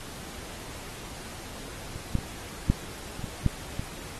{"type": "clicks", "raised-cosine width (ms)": 5, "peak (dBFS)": [-26, -11, -23, -7, -26, -21, -9, -19], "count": 8, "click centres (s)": [1.959, 2.153, 2.187, 2.7, 3.194, 3.242, 3.463, 3.795], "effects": ["pink hiss -42 dBFS RMS until 4.19 s", "AAC 32 kbps"]}